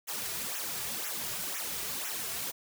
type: noise with flanger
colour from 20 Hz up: white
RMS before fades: -36 dBFS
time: 0.07-2.52 s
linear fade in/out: 20 ms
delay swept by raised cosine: 0.21 to 3.91 ms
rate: 2 Hz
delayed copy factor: -0.9
effects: none